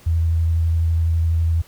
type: tone with vibrato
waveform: sine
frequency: 82.41 Hz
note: E2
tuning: in tune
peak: -15 dBFS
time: 0.06-1.62 s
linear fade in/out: 10 ms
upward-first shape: square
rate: 12 Hz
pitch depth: 13 cents each way
effects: pink hiss -49 dBFS RMS until 1.67 s